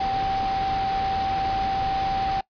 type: tone in noise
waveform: sine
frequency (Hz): 776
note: G5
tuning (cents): -18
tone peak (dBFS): -22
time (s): 0-2.41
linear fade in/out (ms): 5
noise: pink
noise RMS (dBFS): -32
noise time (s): 0-2.41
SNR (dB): +7
effects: noise-tail reverb RT60 0.1 s tail -20 dB re dry + resampled to 11025 Hz